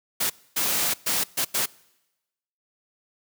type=noise bursts at uneven times; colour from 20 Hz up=white; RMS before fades=-24 dBFS; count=5; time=0.2-0.3 / 0.56-0.94 / 1.06-1.24 / 1.37-1.45 / 1.54-1.66 s; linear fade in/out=10 ms; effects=noise-tail reverb RT60 1.0 s tail -24 dB re dry + high-pass 100 Hz 12 dB/octave